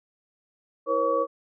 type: tone cluster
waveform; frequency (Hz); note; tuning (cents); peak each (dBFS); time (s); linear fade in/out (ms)
sine; 325.5 / 478.1 / 542 / 1134; E4 / A#4 / C#5 / C#6; -22 / +44 / -39 / +39; -33 / -26 / -25 / -26; 0.86-1.27; 50
effects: none